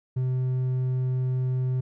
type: tone with hard clipping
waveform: sine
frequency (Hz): 128.2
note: C3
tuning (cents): -35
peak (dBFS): -24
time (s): 0.16-1.81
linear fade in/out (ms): 10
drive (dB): 3
effects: none